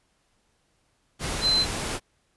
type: tone in noise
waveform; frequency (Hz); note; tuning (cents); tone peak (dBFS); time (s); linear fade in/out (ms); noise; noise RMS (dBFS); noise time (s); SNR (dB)
sine; 4074; C8; -47; -19; 1.41-1.66; 50; pink; -30; 1.19-2; +8
effects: pink hiss -69 dBFS RMS until 2.36 s + resampled to 24000 Hz